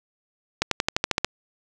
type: accelerating click train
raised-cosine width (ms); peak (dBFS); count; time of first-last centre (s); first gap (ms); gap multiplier
0.2; -3; 9; 0.62-1.246; 93; 0.95
effects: none